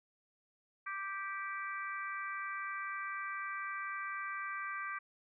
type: harmonic tone with a mistuned harmonic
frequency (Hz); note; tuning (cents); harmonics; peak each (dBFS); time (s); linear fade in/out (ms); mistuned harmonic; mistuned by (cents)
392; G4; 0; 3 / 4 / 5 / 6; -41 / -43 / -45 / -47; 0.86-4.99; 10; 6; -20
effects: none